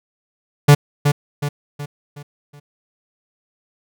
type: tone with echo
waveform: 45% pulse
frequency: 144.9 Hz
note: D3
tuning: 23 cents flat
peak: -5 dBFS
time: 0.68-0.75 s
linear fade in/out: 10 ms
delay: 370 ms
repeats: 5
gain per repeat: -7 dB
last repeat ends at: 2.6 s
effects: none